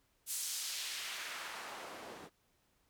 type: noise with band-pass filter sweep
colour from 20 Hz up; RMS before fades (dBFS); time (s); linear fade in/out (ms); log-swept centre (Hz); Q
white; -43; 0.26-2.3; 50; 9500 to 340; 0.93
effects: pink hiss -75 dBFS RMS until 2.89 s